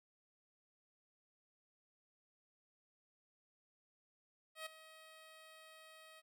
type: tone with ADSR envelope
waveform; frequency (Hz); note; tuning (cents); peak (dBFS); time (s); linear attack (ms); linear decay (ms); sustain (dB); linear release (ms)
10% pulse; 634; D#5; +32; -34; 4.55-6.22; 110; 11; -15; 33
effects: none